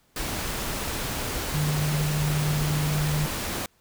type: tone in noise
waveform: sine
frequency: 150 Hz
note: D3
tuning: 37 cents sharp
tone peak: -23 dBFS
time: 1.54-3.26 s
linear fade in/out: 2 ms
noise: pink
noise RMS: -30 dBFS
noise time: 0.16-3.66 s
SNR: +4 dB
effects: pink hiss -64 dBFS RMS until 3.8 s